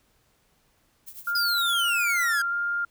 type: noise with tremolo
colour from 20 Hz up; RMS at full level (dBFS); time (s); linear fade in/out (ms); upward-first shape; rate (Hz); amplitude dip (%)
violet; -39; 1.06-2.3; 20; triangle; 9.8; 85
type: tone with vibrato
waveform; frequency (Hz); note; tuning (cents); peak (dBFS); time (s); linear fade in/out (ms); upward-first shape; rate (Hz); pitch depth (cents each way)
sine; 1396.9; F6; 0; -24; 1.27-2.85; 5; square; 1.6; 8
type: exponential sweep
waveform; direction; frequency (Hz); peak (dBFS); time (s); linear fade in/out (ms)
45% pulse; down; 5020 to 1600; -24; 1.35-2.42; 5
effects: pink hiss -66 dBFS RMS until 2.9 s